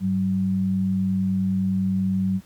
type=tone pair together; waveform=sine; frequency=100 / 189.59 Hz; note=G2 / F#3; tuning=+35 / +42 cents; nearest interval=major seventh; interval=1107 cents; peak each=-29 / -20 dBFS; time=0-2.41 s; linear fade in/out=50 ms; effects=pink hiss -55 dBFS RMS until 2.45 s